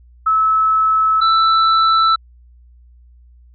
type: tone pair in turn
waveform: sine / square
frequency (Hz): 1300 / 1324.3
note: E6 / E6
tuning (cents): -24 / +8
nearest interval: unison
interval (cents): 32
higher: second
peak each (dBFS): -11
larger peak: neither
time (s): 0.26-1.21 / 1.21-2.16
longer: neither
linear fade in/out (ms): 10
effects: added 60 Hz sine -43 dBFS peak until 3.54 s + resampled to 11025 Hz